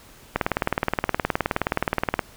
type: click train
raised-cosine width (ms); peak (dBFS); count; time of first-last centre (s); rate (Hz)
0.5; -5; 36; 0.36-2.192; 19.1
effects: pink hiss -49 dBFS RMS until 2.36 s